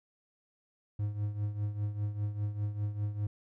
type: tone with tremolo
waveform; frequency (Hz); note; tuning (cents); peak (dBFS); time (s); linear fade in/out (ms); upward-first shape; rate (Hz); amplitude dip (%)
triangle; 103.83; G#2; 0; -26; 0.99-3.27; 5; triangle; 5; 75
effects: none